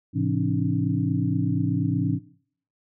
sine tone cluster, 109.7 / 134.1 / 170.6 / 271.7 / 300.1 Hz, A2 / C3 / F3 / C#4 / D4, -5 / +43 / -40 / -35 / +38 cents, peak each -26 / -28 / -27 / -27 / -29 dBFS, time 0.13-2.2 s, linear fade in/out 50 ms, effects noise-tail reverb RT60 0.6 s tail -21 dB re dry

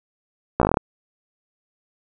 slowing click train, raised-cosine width 1 ms, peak -3 dBFS, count 9, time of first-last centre 0.6-0.772 s, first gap 15 ms, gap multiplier 1.1, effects none

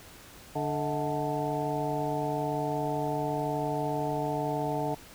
harmonic tone with a mistuned harmonic, 146.83 Hz, D3, in tune, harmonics 1 / 2 / 3 / 4 / 5 / 6, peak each -35 / -35 / -35 / -35 / -35 / -35 dBFS, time 0.55-4.95 s, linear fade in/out 10 ms, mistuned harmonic 4, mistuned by +130 cents, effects pink hiss -50 dBFS RMS until 5.14 s

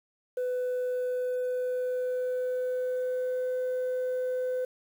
sine tone with pitch glide, 500 to 506.4 Hz, B4 to B4, +21 to +43 cents, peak -25 dBFS, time 0.37-4.65 s, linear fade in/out 5 ms, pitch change +22 cents, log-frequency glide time 0.92-3.59 s, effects tanh soft clip ceiling -26 dBFS + 9-bit

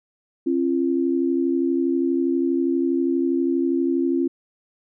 sine tone pair together, 269.5 / 341.9 Hz, C#4 / F4, -49 / -37 cents, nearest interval major third, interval 412 cents, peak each -21 dBFS, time 0.46-4.28 s, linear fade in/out 10 ms, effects none

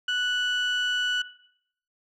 sine tone pair together, 1480 / 2960 Hz, F#6 / F#7, 0 / 0 cents, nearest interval octave, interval 1200 cents, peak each -24 / -24 dBFS, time 0.08-1.22 s, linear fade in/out 5 ms, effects noise-tail reverb RT60 0.7 s tail -18 dB re dry + tanh soft clip ceiling -21 dBFS

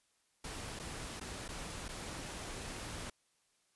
pink noise with dropouts, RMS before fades -44 dBFS, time 0.44-3.1 s, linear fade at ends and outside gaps 5 ms, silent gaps 0.792-0.796 / 1.199-1.21 / 1.481-1.488 / 1.883-1.888 s, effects white hiss -75 dBFS RMS until 3.75 s + resampled to 24000 Hz

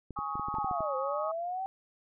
clicks, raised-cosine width 3 ms, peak -28 dBFS, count 10, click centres 0.107 / 0.189 / 0.355 / 0.396 / 0.485 / 0.542 / 0.585 / 0.645 / 0.712 / 0.806 s
sine chord, Ab suspended fourth, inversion none, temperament equal with one note detuned, 830.6 / 1108.7 / 1260.4 Hz, Ab5 / Db6 / Eb6, 0 / 0 / +22 cents, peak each -38 / -37 / -36 dBFS, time 0.16-1.32 s, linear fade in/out 10 ms
sine linear two-way sweep, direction down then up, 887 to 515 to 778 Hz, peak -32 dBFS, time 0.55-1.66 s, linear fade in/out 0 ms, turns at 0.96 s
effects none

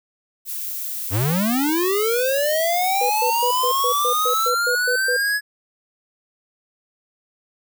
violet noise, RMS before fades -28 dBFS, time 0.45-4.52 s, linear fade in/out 50 ms
square linear sweep, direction up, 84.1 to 1695 Hz, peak -19 dBFS, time 1.1-5.41 s, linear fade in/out 50 ms
sine tone bursts, 493.9 Hz, B4, in tune, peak -21 dBFS, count 11, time 3.01-5.167 s, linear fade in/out 5 ms, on 87 ms, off 120 ms
effects none

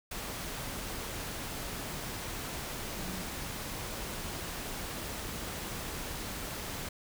sine tone in noise, 185 Hz, F#3, in tune, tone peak -42 dBFS, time 2.97-3.22 s, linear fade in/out 5 ms, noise pink, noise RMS -39 dBFS, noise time 0.11-6.89 s, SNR -6 dB, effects none

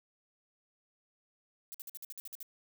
violet noise bursts, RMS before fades -44 dBFS, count 10, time 1.72-2.428 s, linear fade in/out 0 ms, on 24 ms, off 52 ms, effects none

